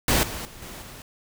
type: noise with level steps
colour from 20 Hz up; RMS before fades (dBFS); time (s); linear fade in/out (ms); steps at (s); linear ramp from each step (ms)
pink; -20 / -33 / -44 / -39 / -42; 0.08-1.02; 2; 0.23 / 0.45 / 0.62 / 0.82; 2
effects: none